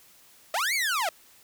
sawtooth linear two-way sweep, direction up then down, 587.3 to 2308 to 608 Hz, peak -21 dBFS, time 0.54-1.09 s, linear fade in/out 2 ms, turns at 0.74 s, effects white hiss -56 dBFS RMS until 1.43 s

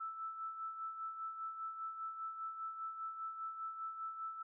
sine tone with tremolo, 1318.5 Hz, E6, in tune, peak -39 dBFS, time 0-4.43 s, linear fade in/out 10 ms, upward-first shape sine, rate 5 Hz, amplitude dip 55%, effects none

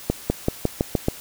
accelerating click train, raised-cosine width 2 ms, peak -5 dBFS, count 7, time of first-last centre 0.1-1.084 s, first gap 200 ms, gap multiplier 0.92, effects white hiss -40 dBFS RMS until 1.2 s

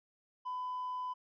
triangle tone, 1003 Hz, B5, 26 cents sharp, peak -33 dBFS, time 0.45-1.14 s, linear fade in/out 20 ms, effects tanh soft clip ceiling -32 dBFS + resampled to 11025 Hz

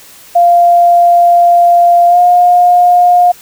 sine tone with pitch glide, 695 to 710.8 Hz, F5 to F5, -9 to +30 cents, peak -3 dBFS, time 0.35-3.32 s, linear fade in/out 10 ms, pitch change +39 cents, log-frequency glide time 2.08-2.18 s, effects white hiss -37 dBFS RMS until 3.41 s

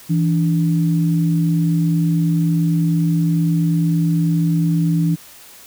sine tone pair together, 164.81 / 293.7 Hz, E3 / D4, 0 / 0 cents, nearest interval minor seventh, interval 1000 cents, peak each -14 / -22 dBFS, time 0.09-5.16 s, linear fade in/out 20 ms, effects white hiss -42 dBFS RMS until 5.66 s

